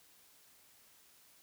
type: silence
effects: white hiss -64 dBFS RMS until 1.42 s